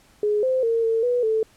sine tone with pitch steps, 418.5 / 518 / 458.3 / 451.4 / 489.5 / 440.4 Hz, G#4 / C5 / A#4 / A4 / B4 / A4, +13 / -17 / -29 / +44 / -15 / +2 cents, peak -18 dBFS, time 0.23-1.43 s, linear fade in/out 2 ms, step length 200 ms, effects pink hiss -56 dBFS RMS until 1.56 s + low-pass 12000 Hz 12 dB/octave

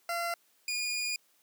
20% pulse tone pair in turn, 685 / 2441 Hz, F5 / D#7, -34 / -34 cents, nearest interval octave + minor seventh, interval 2200 cents, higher second, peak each -26 dBFS, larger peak neither, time 0.09-0.34 / 0.68-1.16 s, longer second, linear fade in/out 2 ms, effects white hiss -68 dBFS RMS until 1.42 s + high-pass 200 Hz 12 dB/octave

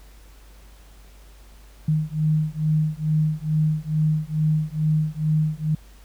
sine beating tone pair, 153.6 / 155.9 Hz, D#3 / D#3, -22 / +4 cents, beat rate 2.3 Hz, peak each -22 dBFS, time 1.88-5.75 s, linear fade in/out 5 ms, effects added 50 Hz sine -45 dBFS peak until 6.04 s + pink hiss -54 dBFS RMS until 6.04 s

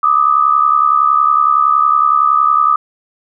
sine tone pair together, 1191.2 / 1262 Hz, D6 / D#6, +24 / +24 cents, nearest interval minor second, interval 100 cents, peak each -11 dBFS, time 0.03-2.76 s, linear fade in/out 5 ms, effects none

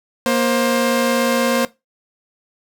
sawtooth tone pair together, 236.1 / 529 Hz, A#3 / C5, +22 / +19 cents, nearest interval octave + major second, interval 1397 cents, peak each -14 dBFS, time 0.26-1.65 s, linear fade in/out 0 ms, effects noise-tail reverb RT60 0.2 s tail -18 dB re dry

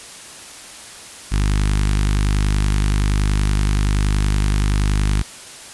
sawtooth tone with notch filter, 50.6 Hz, G#1, 44 cents flat, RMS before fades -17 dBFS, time 1.31-5.23 s, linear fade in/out 20 ms, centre 560 Hz, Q 0.56, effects white hiss -37 dBFS RMS until 5.73 s + resampled to 24000 Hz

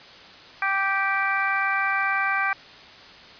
harmonic tone, 390.8 Hz, G4, 5 cents flat, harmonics 2 / 3 / 4 / 5 / 6, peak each -29 / -27 / -25 / -30 / -28 dBFS, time 0.62-2.53 s, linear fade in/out 2 ms, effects white hiss -45 dBFS RMS until 3.39 s + resampled to 11025 Hz

